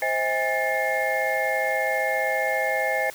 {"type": "tone cluster", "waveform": "sine", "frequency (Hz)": [524, 639, 814, 1752, 2135], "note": ["C5", "D#5", "G#5", "A6", "C7"], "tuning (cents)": [2, 46, -35, -8, 34], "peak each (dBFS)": -28, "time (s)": [0.02, 3.1], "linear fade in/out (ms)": 2, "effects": ["white hiss -43 dBFS RMS until 3.14 s"]}